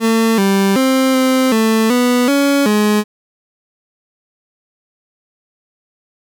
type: tone with pitch steps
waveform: 30% pulse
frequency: 225.6 / 195.8 / 263 / 260.2 / 221.7 / 246.4 / 281 / 210.2 Hz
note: A3 / G3 / C4 / C4 / A3 / B3 / C#4 / G#3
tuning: +44 / -2 / +9 / -9 / +13 / -4 / +24 / +21 cents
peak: -8 dBFS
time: 0-3.04 s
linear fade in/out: 50 ms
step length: 380 ms
effects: none